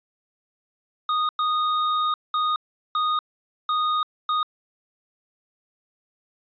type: tone bursts at uneven times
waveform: square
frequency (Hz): 1237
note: D#6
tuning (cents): -10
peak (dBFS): -21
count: 6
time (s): 1.09-1.29 / 1.39-2.14 / 2.34-2.56 / 2.95-3.19 / 3.69-4.03 / 4.29-4.43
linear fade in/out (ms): 2
effects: resampled to 11025 Hz